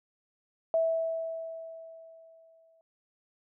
sine tone with exponential decay, 654 Hz, E5, 14 cents flat, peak -22 dBFS, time 0.74-2.81 s, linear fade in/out 1 ms, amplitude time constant 450 ms, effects none

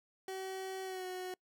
30% pulse tone with pitch glide, 380 to 367.7 Hz, F#4 to F#4, +46 to -11 cents, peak -37 dBFS, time 0.28-1.34 s, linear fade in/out 2 ms, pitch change -57 cents, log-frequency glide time 0.83-1.06 s, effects noise-tail reverb RT60 0.1 s tail -26 dB re dry

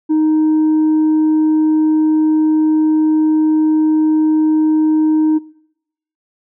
sine tone with tanh clipping, 311.1 Hz, D#4, in tune, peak -11 dBFS, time 0.09-5.39 s, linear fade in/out 20 ms, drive 2 dB, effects noise-tail reverb RT60 0.8 s tail -23 dB re dry

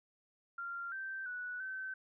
sine tone with pitch steps, 1387 / 1558 / 1476 / 1536 Hz, F6 / G6 / F#6 / G6, -12 / -11 / -5 / -36 cents, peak -39 dBFS, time 0.58-1.94 s, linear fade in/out 5 ms, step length 340 ms, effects none

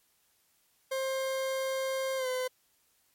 40% pulse tone with pitch glide, 530 to 509.6 Hz, C5 to C5, +22 to -46 cents, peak -29 dBFS, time 0.91-2.48 s, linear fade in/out 10 ms, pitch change -68 cents, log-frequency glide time 2.17-2.27 s, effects white hiss -70 dBFS RMS until 3.14 s + MP3 64 kbps

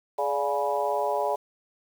harmonic tone with a mistuned harmonic, 140 Hz, C#3, 18 cents sharp, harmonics 3 / 4 / 5 / 6 / 7, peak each -31 / -28 / -31 / -30 / -31 dBFS, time 0.18-1.36 s, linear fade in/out 10 ms, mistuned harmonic 4, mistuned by +68 cents, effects 8-bit

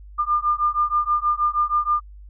sine beating tone pair, 1200 / 1206.3 Hz, D6 / D6, +37 / +46 cents, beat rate 6.3 Hz, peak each -21 dBFS, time 0.18-2.01 s, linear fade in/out 20 ms, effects added 50 Hz sine -39 dBFS peak until 2.29 s

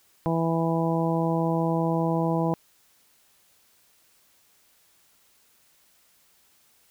harmonic tone, 164.81 Hz, E3, in tune, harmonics 1 / 2 / 3 / 4 / 5 / 6, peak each -25 / -28 / -30 / -31 / -32 / -33 dBFS, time 0.26-2.54 s, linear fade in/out 0 ms, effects white hiss -62 dBFS RMS until 6.9 s

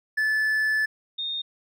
triangle / sine tone pair in turn, 1739 / 3674 Hz, A6 / A#7, -21 / -26 cents, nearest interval octave + minor second, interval 1295 cents, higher second, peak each -19 / -27 dBFS, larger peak first, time 0.17-0.86 / 1.18-1.42 s, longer first, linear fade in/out 10 ms, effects none

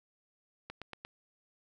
click train, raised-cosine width 0.3 ms, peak -26 dBFS, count 4, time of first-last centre 0.7-1.05 s, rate 8.58 Hz, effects none

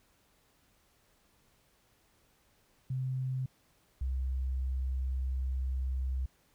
sine tone pair in turn, 130 / 65 Hz, C3 / C2, -11 / -11 cents, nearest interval octave, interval 1200 cents, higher first, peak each -31 / -30 dBFS, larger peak second, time 2.9-3.46 / 4.01-6.26 s, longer second, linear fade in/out 5 ms, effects pink hiss -69 dBFS RMS until 6.54 s

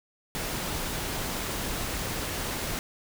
pink noise, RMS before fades -32 dBFS, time 0.35-2.79 s, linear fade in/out 0 ms, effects none

